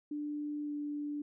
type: tone with pitch glide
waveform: sine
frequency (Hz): 295.6 to 293.2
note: D4 to D4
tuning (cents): +11 to -3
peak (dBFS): -35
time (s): 0.11-1.22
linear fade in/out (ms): 5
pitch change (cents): -14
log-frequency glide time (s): 0.64-0.71
effects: none